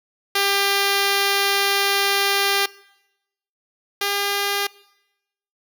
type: tone pair in turn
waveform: 5% pulse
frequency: 398 / 402.4 Hz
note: G4 / G4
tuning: +26 / +45 cents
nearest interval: unison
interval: 19 cents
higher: second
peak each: -6 / -9 dBFS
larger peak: first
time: 0.35-2.66 / 4.01-4.67 s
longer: first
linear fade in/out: 5 ms
effects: noise-tail reverb RT60 0.9 s tail -22 dB re dry